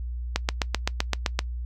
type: click train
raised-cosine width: 0.2 ms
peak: -5 dBFS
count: 9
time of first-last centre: 0.36-1.391 s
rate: 7.76 Hz
effects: noise-tail reverb RT60 0.1 s tail -22 dB re dry + added 60 Hz sine -29 dBFS peak until 1.65 s